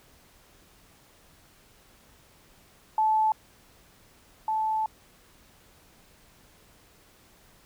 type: tone pair in turn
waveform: sine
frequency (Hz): 870 / 873.2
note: A5 / A5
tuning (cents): -20 / -13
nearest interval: unison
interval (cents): 7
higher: second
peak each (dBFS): -20 / -24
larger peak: first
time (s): 2.98-3.32 / 4.48-4.86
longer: second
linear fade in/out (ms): 2
effects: pink hiss -58 dBFS RMS until 7.65 s